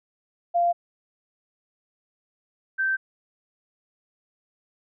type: tone pair in turn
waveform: sine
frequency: 693 / 1555.7 Hz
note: F5 / G6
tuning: -14 / -14 cents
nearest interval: octave + major second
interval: 1400 cents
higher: second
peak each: -18 / -21 dBFS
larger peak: first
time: 0.54-0.73 / 2.78-2.97 s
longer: neither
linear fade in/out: 20 ms
effects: none